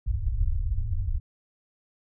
pink low-pass noise, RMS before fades -26 dBFS, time 0.06-1.2 s, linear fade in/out 10 ms, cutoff 110 Hz, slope 96 dB/octave, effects none

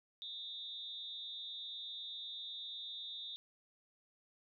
sine tone with amplitude modulation, 3659 Hz, A#7, 33 cents flat, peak -39 dBFS, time 0.22-3.36 s, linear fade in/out 0 ms, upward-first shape sine, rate 272 Hz, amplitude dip 100%, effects none

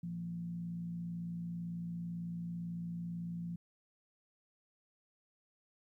sine tone with frequency modulation, 171.6 Hz, F3, 30 cents flat, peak -38 dBFS, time 0.03-3.56 s, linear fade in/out 5 ms, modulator 58 Hz, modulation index 0.38, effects 13-bit

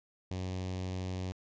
sawtooth tone with notch filter, 92.5 Hz, F#2, in tune, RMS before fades -37 dBFS, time 0.31-1.32 s, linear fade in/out 0 ms, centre 1400 Hz, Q 1.2, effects resampled to 16000 Hz

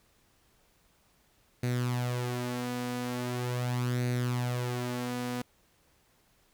sawtooth tone with flanger, 123.3 Hz, B2, 2 cents flat, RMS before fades -32 dBFS, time 1.63-5.42 s, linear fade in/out 5 ms, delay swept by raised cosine 0.47 to 4.17 ms, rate 0.41 Hz, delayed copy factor +0.6, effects pink hiss -67 dBFS RMS until 6.53 s

